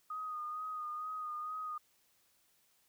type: tone with vibrato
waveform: sine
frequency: 1239 Hz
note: D#6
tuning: 8 cents flat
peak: -38 dBFS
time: 0.1-1.78 s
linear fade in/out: 5 ms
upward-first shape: sine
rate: 2.2 Hz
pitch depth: 31 cents each way
effects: white hiss -72 dBFS RMS until 2.88 s